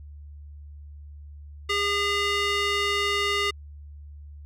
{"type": "tone with band-pass filter", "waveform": "square", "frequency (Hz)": 406.2, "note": "G#4", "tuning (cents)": -38, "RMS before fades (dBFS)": -25, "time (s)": [1.69, 3.51], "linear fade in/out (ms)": 10, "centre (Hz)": 2600, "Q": 1.1, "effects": ["added 73 Hz sine -40 dBFS peak until 4.45 s"]}